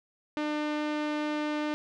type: tone with low-pass filter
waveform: sawtooth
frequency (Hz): 300.4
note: D4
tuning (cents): +39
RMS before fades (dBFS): -31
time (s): 0.37-1.74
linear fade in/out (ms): 0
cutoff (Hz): 3400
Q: 0.86
effects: none